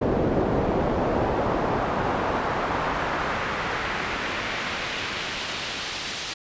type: noise with band-pass filter sweep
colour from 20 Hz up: brown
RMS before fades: -26 dBFS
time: 0.01-6.34 s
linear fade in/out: 10 ms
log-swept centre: 430 to 4500 Hz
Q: 1.1
effects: resampled to 16000 Hz